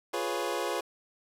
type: chord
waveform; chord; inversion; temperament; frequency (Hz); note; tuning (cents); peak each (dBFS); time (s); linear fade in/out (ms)
25% pulse; C# dominant seventh; first; equal; 349.2 / 415.3 / 493.9 / 554.4; E#4 / G#4 / B4 / C#5; 0 / 0 / 0 / 0; -32; 0.13-0.81; 10
effects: resampled to 32000 Hz + 8-bit